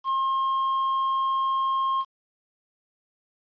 triangle tone with quantisation, 1069 Hz, C6, 37 cents sharp, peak -20 dBFS, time 0.04-2.05 s, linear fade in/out 50 ms, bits 8, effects resampled to 11025 Hz

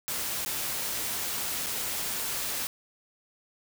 white noise with dropouts, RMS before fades -32 dBFS, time 0.08-2.67 s, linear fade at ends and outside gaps 0 ms, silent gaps 0.449-0.46 / 1.662-1.667 s, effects none

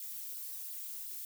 violet noise with flanger, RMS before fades -43 dBFS, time 0-1.25 s, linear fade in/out 2 ms, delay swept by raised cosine 0.21 to 4.31 ms, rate 2.8 Hz, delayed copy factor +0.75, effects none

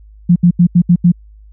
sine tone bursts at uneven times, 174.61 Hz, F3, in tune, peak -4 dBFS, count 6, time 0.29-0.36 / 0.43-0.51 / 0.59-0.67 / 0.75-0.82 / 0.89-0.96 / 1.04-1.12 s, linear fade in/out 10 ms, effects added 52 Hz sine -37 dBFS peak until 1.52 s

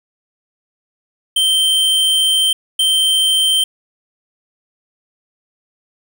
square tone bursts at uneven times, 3123 Hz, G7, 7 cents flat, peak -12 dBFS, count 2, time 1.36-2.53 / 2.79-3.64 s, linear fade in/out 5 ms, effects 8-bit

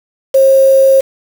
sine tone with quantisation, 537 Hz, C5, 45 cents sharp, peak -4 dBFS, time 0.34-1.01 s, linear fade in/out 10 ms, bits 4, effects none

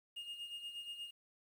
triangle tone with tremolo, 2840 Hz, F7, 28 cents sharp, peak -40 dBFS, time 0.16-1.11 s, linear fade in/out 10 ms, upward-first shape sine, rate 8.4 Hz, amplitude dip 60%, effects 11-bit

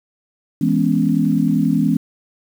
sine chord, C# minor seventh, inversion first, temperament equal, 164.81 / 207.7 / 246.9 / 277.2 Hz, E3 / G#3 / B3 / C#4, 0 / 0 / 0 / 0 cents, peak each -19 dBFS, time 0.61-1.97 s, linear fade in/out 5 ms, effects 7-bit

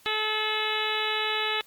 harmonic tone with a mistuned harmonic, 431.4 Hz, A4, 34 cents flat, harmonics 1 / 2 / 3 / 4 / 5 / 6 / 7 / 8 / 9, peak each -34 / -34 / -34 / -34 / -34 / -34 / -34 / -34 / -34 dBFS, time 0.06-1.61 s, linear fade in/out 0 ms, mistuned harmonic 7, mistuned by -21 cents, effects white hiss -57 dBFS RMS until 1.66 s + Opus 48 kbps

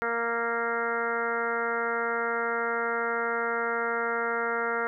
harmonic tone with a mistuned harmonic, 233.1 Hz, A#3, in tune, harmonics 1 / 2 / 3 / 4 / 5 / 6 / 7 / 8 / 9, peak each -41 / -31 / -36 / -36 / -38 / -30 / -38 / -37 / -41 dBFS, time 0.02-4.87 s, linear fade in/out 0 ms, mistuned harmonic 6, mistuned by -15 cents, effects none

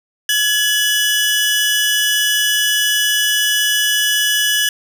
sawtooth tone pair together, 1694.5 / 2960 Hz, G#6 / F#7, +34 / 0 cents, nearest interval minor seventh, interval 966 cents, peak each -13 dBFS, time 0.29-4.69 s, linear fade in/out 2 ms, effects none

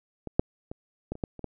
clicks, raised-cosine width 2 ms, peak -22 / -6 / -23 / -18 / -29 / -16 / -28 / -20 dBFS, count 8, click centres 0.273 / 0.395 / 0.715 / 1.12 / 1.154 / 1.238 / 1.393 / 1.443 s, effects none

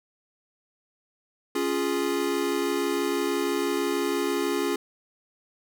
square chord, Db major, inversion none, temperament equal, 277.2 / 349.2 / 415.3 Hz, Db4 / F4 / Ab4, 0 / 0 / 0 cents, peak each -30 / -29 / -29 dBFS, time 1.55-4.76 s, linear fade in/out 5 ms, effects none

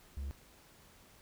triangle tone, 69.3 Hz, C#2, in tune, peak -35 dBFS, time 0.17-0.31 s, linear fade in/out 0 ms, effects pink hiss -61 dBFS RMS until 1.21 s

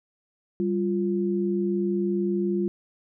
sine tone pair together, 195.98 / 349.2 Hz, G3 / F4, 0 / 0 cents, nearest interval minor seventh, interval 1000 cents, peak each -25 dBFS, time 0.6-2.68 s, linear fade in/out 0 ms, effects none

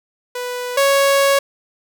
sawtooth tone pair in turn, 493.9 / 554.4 Hz, B4 / C#5, 0 / 0 cents, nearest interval major second, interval 200 cents, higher second, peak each -19 / -8 dBFS, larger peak second, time 0.35-0.77 / 0.77-1.39 s, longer second, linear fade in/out 5 ms, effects none

